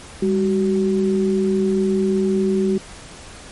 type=tone pair together; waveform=sine; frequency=200 / 377.5 Hz; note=G3 / F#4; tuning=+35 / +35 cents; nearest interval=major seventh; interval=1100 cents; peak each=-18 dBFS; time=0.22-2.78 s; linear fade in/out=5 ms; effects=pink hiss -39 dBFS RMS until 3.51 s + MP3 48 kbps